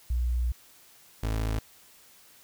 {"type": "tone pair in turn", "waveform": ["sine", "30% pulse"], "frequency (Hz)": [60.4, 54.32], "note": ["B1", "A1"], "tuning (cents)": [-38, -22], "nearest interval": "major second", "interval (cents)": 184, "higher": "first", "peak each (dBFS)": -24, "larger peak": "neither", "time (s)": [[0.1, 0.52], [1.23, 1.59]], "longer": "first", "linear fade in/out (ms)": 5, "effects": ["white hiss -56 dBFS RMS until 2.43 s"]}